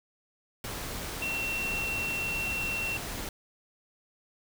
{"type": "tone in noise", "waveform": "sine", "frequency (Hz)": 2719, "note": "F7", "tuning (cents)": -47, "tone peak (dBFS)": -30, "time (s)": [1.22, 2.97], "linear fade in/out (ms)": 2, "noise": "pink", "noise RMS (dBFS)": -37, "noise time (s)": [0.64, 3.29], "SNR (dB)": 4, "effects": []}